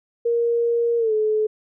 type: tone with pitch glide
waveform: sine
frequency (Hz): 469.2 to 430.3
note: A#4 to A4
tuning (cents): +11 to -39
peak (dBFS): -17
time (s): 0.25-1.47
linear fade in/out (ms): 10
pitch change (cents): -150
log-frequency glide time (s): 0.98-1.13
effects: none